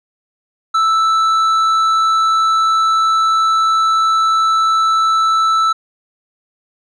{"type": "tone with tanh clipping", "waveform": "sine", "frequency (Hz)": 1318.5, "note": "E6", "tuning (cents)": 0, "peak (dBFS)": -12, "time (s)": [0.74, 5.73], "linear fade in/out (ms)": 10, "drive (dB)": 8, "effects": []}